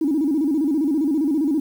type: tone with vibrato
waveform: sine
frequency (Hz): 296.4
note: D4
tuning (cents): +16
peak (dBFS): -16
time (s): 0.01-1.6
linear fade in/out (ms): 5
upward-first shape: square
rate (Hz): 15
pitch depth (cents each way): 130
effects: tanh soft clip ceiling -12 dBFS + 8-bit